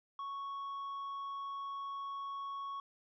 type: tone with tanh clipping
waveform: triangle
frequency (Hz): 1108.7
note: C#6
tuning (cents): 0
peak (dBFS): -40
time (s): 0.19-2.8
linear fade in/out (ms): 2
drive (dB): 8
effects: none